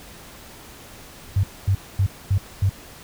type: tone bursts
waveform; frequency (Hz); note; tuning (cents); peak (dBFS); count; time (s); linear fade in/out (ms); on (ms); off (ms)
sine; 97.1; G2; -16; -15; 5; 1.36-2.695; 5; 75; 240
effects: pink hiss -43 dBFS RMS until 3.03 s